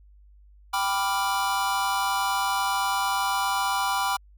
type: chord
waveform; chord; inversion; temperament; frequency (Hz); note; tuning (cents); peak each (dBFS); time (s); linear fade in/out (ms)
square; G dominant seventh; none; equal; 784 / 987.8 / 1174.7 / 1396.9; G5 / B5 / D6 / F6; 0 / 0 / 0 / 0; -29 / -28 / -31 / -32; 0.73-4.17; 10
effects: added 50 Hz sine -50 dBFS peak until 4.37 s